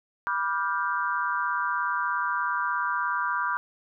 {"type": "chord", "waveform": "sine", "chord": "G dominant seventh", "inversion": "first", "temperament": "just", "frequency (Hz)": [980, 1176, 1411.2, 1568], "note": ["B5", "D6", "F6", "G6"], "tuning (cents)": [-14, 2, 18, 0], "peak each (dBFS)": [-30, -29, -31, -31], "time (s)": [0.27, 3.57], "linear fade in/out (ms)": 0, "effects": []}